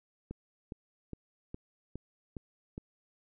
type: click train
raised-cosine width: 3 ms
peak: -27 dBFS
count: 7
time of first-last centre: 0.31-2.779 s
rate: 2.43 Hz
effects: none